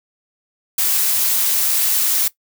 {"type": "noise", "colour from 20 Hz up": "blue", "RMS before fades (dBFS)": -17, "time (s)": [0.78, 2.28], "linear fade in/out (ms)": 5, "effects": ["noise-tail reverb RT60 0.1 s tail -18 dB re dry"]}